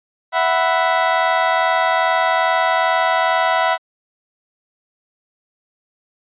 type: chord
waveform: 30% pulse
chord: E suspended second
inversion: none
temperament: just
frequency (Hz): 659.3 / 741.7 / 988.9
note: E5 / F#5 / B5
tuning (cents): 0 / +4 / +2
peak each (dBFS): -16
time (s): 0.32-3.78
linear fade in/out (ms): 50
effects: resampled to 8000 Hz